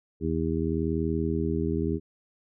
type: harmonic tone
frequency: 80.8 Hz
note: E2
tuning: 34 cents flat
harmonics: 1 / 2 / 3 / 4 / 5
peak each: -31 / -31 / -31 / -31 / -31 dBFS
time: 0.2-2 s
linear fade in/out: 50 ms
effects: none